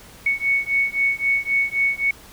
sine beating tone pair, 2217 / 2220.8 Hz, C#7 / C#7, 0 / +3 cents, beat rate 3.8 Hz, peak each -21 dBFS, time 0.26-2.11 s, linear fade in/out 5 ms, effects pink hiss -45 dBFS RMS until 2.32 s

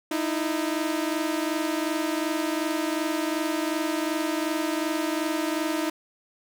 sawtooth tone pair together, 308.4 / 331.1 Hz, D#4 / E4, -15 / +8 cents, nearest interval minor second, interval 123 cents, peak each -23 / -25 dBFS, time 0.11-5.9 s, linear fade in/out 5 ms, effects none

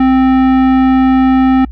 sine tone with tanh clipping, 261.6 Hz, C4, in tune, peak -8 dBFS, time 0-1.65 s, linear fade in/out 5 ms, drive 15 dB, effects noise-tail reverb RT60 0.1 s tail -26 dB re dry + added 60 Hz sine -24 dBFS peak until 1.71 s

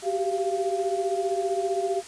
sine tone cluster, 380.6 / 395.9 / 690 Hz, F#4 / G4 / F5, +49 / +17 / -21 cents, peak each -28 dBFS, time 0.02-2.03 s, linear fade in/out 50 ms, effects white hiss -43 dBFS RMS until 2.07 s + resampled to 22050 Hz

